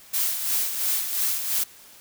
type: noise with tremolo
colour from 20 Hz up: blue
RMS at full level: -23 dBFS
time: 0.13-1.64 s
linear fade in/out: 10 ms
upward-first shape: sine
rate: 2.9 Hz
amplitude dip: 55%
effects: white hiss -49 dBFS RMS until 2 s